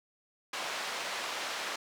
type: band-pass noise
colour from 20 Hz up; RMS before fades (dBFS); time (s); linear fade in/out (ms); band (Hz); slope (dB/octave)
pink; -37; 0.53-1.76; 5; 690 to 5500; 12
effects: none